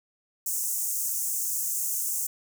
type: high-pass noise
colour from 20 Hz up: pink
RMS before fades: -29 dBFS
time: 0.46-2.27 s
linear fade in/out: 5 ms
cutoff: 6400 Hz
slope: 48 dB/octave
effects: none